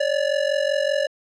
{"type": "ring-modulated tone", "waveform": "square", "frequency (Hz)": 576, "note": "D5", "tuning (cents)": -34, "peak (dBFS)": -17, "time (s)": [0, 1.07], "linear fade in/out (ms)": 5, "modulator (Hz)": 22.6, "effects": ["low-pass 5000 Hz 12 dB/octave"]}